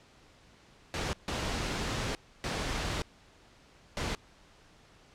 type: noise bursts at uneven times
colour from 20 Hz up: pink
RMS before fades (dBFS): -33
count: 4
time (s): 0.94-1.13 / 1.28-2.15 / 2.44-3.02 / 3.97-4.15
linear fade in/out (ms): 0
effects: pink hiss -59 dBFS RMS until 5.14 s + low-pass 6000 Hz 12 dB/octave